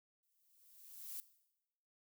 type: noise with exponential growth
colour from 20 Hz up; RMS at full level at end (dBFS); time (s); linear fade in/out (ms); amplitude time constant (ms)
violet; -44; 0.23-1.2; 0; 210
effects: noise-tail reverb RT60 0.9 s tail -17 dB re dry